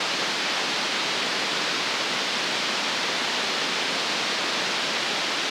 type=band-pass noise; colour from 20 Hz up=white; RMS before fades=-26 dBFS; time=0-5.5 s; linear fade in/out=5 ms; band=180 to 4700 Hz; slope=24 dB/octave; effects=none